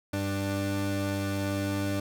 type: tone pair together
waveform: 30% pulse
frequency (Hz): 98.12 / 295.4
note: G2 / D4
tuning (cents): +2 / +10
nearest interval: octave + perfect fifth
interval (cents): 1908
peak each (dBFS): -28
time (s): 0.13-2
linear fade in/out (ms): 5
effects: none